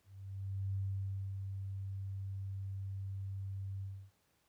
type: tone with ADSR envelope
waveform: sine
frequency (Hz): 97.3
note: G2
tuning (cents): -12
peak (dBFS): -33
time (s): 0.04-4.11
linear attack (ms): 700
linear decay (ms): 590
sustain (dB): -5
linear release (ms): 290
effects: pink hiss -75 dBFS RMS until 4.48 s + high-pass 60 Hz 12 dB/octave